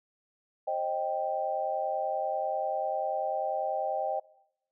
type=chord; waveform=sine; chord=C minor; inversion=none; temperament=equal with one note detuned; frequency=532.1 / 622.3 / 784 Hz; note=C5 / Eb5 / G5; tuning=+29 / 0 / 0 cents; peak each=-35 / -32 / -31 dBFS; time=0.67-4.2 s; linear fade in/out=10 ms; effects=noise-tail reverb RT60 0.8 s tail -21 dB re dry